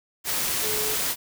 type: tone in noise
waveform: sine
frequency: 428.8 Hz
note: A4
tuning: 45 cents flat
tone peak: -31 dBFS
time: 0.61-0.97 s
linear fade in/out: 50 ms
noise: white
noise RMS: -26 dBFS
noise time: 0.24-1.16 s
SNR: -8 dB
effects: none